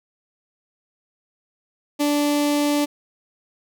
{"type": "tone with notch filter", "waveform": "sawtooth", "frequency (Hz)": 291.9, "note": "D4", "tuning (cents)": -10, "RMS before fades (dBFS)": -20, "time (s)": [1.99, 2.86], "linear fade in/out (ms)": 20, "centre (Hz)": 1500, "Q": 1.5, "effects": []}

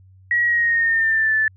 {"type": "tone with pitch glide", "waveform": "sine", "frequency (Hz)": [1911, 1752.4], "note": ["A#6", "A6"], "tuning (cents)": [43, -7], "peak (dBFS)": -15, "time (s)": [0.31, 1.48], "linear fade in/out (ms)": 2, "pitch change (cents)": -150, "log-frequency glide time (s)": [0.44, 1.34], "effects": ["added 94 Hz sine -46 dBFS peak until 1.56 s"]}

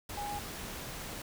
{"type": "tone in noise", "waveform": "sine", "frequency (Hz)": 822, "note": "G#5", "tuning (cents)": -18, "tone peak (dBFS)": -36, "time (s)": [0.17, 0.39], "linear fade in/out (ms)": 5, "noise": "pink", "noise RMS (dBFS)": -42, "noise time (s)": [0.09, 1.22], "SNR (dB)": 3, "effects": []}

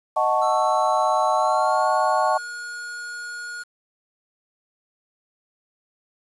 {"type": "chord", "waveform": "sine", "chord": "D# half-diminished seventh", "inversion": "none", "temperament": "equal", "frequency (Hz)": [622.3, 740, 880, 1108.7], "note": ["D#5", "F#5", "A5", "C#6"], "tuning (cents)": [0, 0, 0, 0], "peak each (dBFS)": -23, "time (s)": [0.16, 2.38], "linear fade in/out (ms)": 10}
{"type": "tone with pitch glide", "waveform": "square", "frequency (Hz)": [1327, 1438.8], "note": ["E6", "F#6"], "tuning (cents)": [11, -49], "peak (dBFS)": -32, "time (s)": [0.41, 3.64], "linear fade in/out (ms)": 20, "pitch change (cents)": 140, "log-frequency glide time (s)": [1.35, 1.89]}
{"effects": ["resampled to 24000 Hz", "8-bit"]}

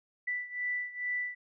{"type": "beating tone pair", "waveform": "sine", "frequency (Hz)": [1975.5, 1977.8], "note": ["B6", "B6"], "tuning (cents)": [0, 2], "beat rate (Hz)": 2.3, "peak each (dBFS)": [-34, -37], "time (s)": [0.27, 1.35], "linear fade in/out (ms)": 10, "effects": []}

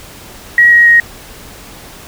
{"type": "tone with pitch steps", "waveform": "sine", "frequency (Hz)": [1906, 1891.7, 1877.6], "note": ["A#6", "A#6", "A#6"], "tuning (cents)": [38, 25, 12], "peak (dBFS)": -3, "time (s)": [0.58, 1], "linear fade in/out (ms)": 2, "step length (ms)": 140, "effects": ["pink hiss -34 dBFS RMS until 2.07 s"]}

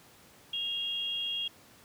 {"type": "tone pair together", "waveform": "sine", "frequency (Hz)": [2796, 3284], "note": ["F7", "G#7"], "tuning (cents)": [1, -20], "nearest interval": "minor third", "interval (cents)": 279, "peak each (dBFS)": [-37, -32], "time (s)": [0.53, 1.48], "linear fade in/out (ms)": 5, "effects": ["pink hiss -57 dBFS RMS until 1.84 s", "high-pass 100 Hz 12 dB/octave"]}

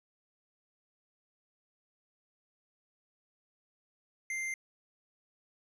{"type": "tone with hard clipping", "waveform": "sine", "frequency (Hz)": 2093, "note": "C7", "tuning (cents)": 0, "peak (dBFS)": -35, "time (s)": [4.3, 4.54], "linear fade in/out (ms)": 2, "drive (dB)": 15, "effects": ["low-pass 11000 Hz 12 dB/octave"]}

